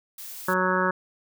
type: noise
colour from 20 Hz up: blue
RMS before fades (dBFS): -39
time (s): 0.18-0.54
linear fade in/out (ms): 5
type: harmonic tone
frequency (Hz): 184.8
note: F#3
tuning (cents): -2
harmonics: 1 / 2 / 3 / 5 / 6 / 7 / 8 / 9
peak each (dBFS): -29 / -29 / -29 / -29 / -29 / -29 / -29 / -29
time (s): 0.48-0.91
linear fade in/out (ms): 5
effects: none

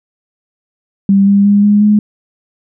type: tone with pitch steps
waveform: sine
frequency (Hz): 197 / 200.1 / 203.2 / 206.4 / 209.7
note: G3 / G3 / G#3 / G#3 / G#3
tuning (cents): +9 / +36 / -38 / -10 / +17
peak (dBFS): -5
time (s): 1.09-1.99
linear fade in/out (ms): 2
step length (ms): 180
effects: none

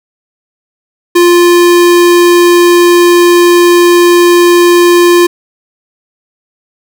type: tone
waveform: square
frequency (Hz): 349.2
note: F4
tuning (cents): 0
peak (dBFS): -3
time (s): 1.15-5.27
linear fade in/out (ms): 10
effects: none

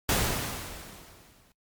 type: noise with exponential decay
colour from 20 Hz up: pink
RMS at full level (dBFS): -23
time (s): 0.09-1.52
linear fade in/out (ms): 1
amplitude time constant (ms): 310
effects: noise-tail reverb RT60 0.1 s tail -23 dB re dry + MP3 96 kbps

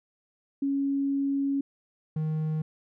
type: tone pair in turn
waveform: sine / triangle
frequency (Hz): 277.2 / 156.11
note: C#4 / D#3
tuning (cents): 0 / +6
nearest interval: minor seventh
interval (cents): 994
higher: first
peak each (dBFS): -24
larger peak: neither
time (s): 0.62-1.61 / 2.16-2.62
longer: first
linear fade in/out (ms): 5
effects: none

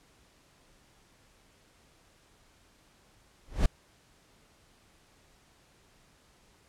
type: noise with exponential growth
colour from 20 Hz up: brown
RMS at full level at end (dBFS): -18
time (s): 3.46-3.66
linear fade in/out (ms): 5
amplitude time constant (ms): 43
effects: pink hiss -63 dBFS RMS until 6.68 s + low-pass 10000 Hz 12 dB/octave

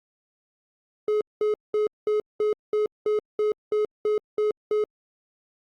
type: tone bursts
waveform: triangle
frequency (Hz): 423.8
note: G#4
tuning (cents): +35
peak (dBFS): -18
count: 12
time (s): 1.08-4.84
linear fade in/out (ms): 2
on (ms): 130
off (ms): 200
effects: Opus 48 kbps

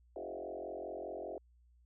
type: tone with frequency modulation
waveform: sine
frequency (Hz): 519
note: C5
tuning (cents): -14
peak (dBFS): -40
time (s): 0.16-1.38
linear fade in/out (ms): 2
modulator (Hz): 45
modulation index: 4.1
effects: added 60 Hz sine -63 dBFS peak until 1.85 s

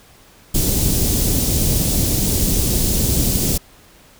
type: band-stop noise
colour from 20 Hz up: pink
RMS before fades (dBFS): -17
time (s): 0.54-3.58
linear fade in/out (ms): 10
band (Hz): 330 to 5700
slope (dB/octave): 12
effects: pink hiss -48 dBFS RMS until 4.19 s

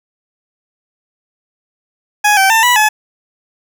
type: tone with pitch steps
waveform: 20% pulse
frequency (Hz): 834 / 773 / 896 / 980 / 855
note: G#5 / G5 / A5 / B5 / A5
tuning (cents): +7 / -24 / +31 / -14 / -50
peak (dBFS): -3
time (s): 2.24-2.89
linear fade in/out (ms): 10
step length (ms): 130
effects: 7-bit

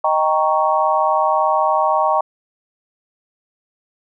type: chord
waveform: sine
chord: Eb dominant seventh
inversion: none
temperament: equal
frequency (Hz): 622.3 / 784 / 932.3 / 1108.7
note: Eb5 / G5 / Bb5 / Db6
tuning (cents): 0 / 0 / 0 / 0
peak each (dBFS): -19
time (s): 0.04-2.21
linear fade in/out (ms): 5
effects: none

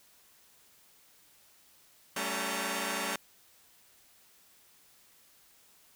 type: tone cluster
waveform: 5% pulse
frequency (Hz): 192.7 / 220.8 / 280 / 914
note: G3 / A3 / C#4 / A#5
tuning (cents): -29 / +6 / +18 / -34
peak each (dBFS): -26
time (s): 2.16-3.16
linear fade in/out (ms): 5
effects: white hiss -62 dBFS RMS until 5.95 s

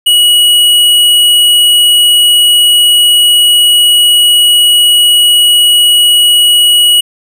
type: tone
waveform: square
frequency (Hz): 2916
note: F#7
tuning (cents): -26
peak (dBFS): -4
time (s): 0.06-7.01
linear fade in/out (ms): 10
effects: none

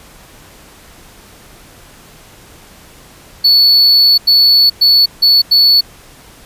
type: tone bursts at uneven times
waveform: triangle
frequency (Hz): 4435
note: C#8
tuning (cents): 0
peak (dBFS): -4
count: 5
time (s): 3.44-4.18 / 4.27-4.7 / 4.81-5.06 / 5.22-5.42 / 5.51-5.81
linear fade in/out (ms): 10
effects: pink hiss -40 dBFS RMS until 6.45 s + resampled to 32000 Hz

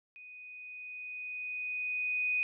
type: tone with level ramp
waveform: sine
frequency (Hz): 2489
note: D#7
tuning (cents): 0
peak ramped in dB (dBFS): -48 to -27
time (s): 0.16-2.43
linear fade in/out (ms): 0
effects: none

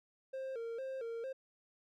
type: tone with vibrato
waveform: triangle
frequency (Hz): 493.9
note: B4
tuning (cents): 0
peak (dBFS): -37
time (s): 0.33-1.33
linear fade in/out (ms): 10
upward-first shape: square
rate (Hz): 2.2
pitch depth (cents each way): 120
effects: none

